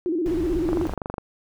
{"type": "tone with vibrato", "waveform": "sine", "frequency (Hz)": 336.1, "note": "E4", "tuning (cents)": 34, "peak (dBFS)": -21, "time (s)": [0.06, 0.87], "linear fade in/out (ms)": 0, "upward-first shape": "square", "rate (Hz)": 16, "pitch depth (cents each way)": 110}
{"type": "noise", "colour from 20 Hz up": "brown", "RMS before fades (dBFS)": -31, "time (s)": [0.26, 0.94], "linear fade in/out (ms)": 0}
{"type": "click train", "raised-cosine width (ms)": 1, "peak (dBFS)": -15, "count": 13, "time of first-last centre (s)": [0.69, 1.182], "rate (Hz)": 24.4}
{"effects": []}